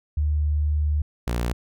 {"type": "tone pair in turn", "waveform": ["sine", "sawtooth"], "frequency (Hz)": [74.8, 59.37], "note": ["D2", "A#1"], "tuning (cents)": [32, 32], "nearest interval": "major third", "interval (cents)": 400, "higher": "first", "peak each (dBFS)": -19, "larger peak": "neither", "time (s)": [[0.17, 1.02], [1.27, 1.53]], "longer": "first", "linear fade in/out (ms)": 5, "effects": []}